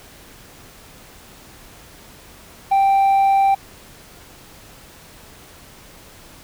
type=tone with hard clipping; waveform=triangle; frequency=784 Hz; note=G5; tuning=in tune; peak=-11 dBFS; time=2.71-3.55 s; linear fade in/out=10 ms; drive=1 dB; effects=pink hiss -44 dBFS RMS until 6.43 s